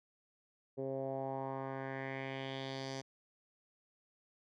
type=tone with low-pass filter sweep; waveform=10% pulse; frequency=134.2 Hz; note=C3; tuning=44 cents sharp; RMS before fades=-41 dBFS; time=0.77-3.02 s; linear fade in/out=20 ms; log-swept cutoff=450 to 5800 Hz; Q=2.9; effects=none

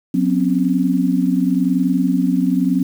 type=tone cluster; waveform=sine; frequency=182.5 / 252.4 / 273.3 Hz; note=F#3 / B3 / C#4; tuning=-24 / +38 / -24 cents; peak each=-18 dBFS; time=0.14-2.83 s; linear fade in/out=5 ms; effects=7-bit

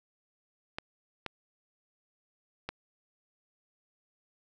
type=clicks; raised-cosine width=0.3 ms; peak=-19 dBFS; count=3; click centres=0.785 / 1.263 / 2.69 s; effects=none

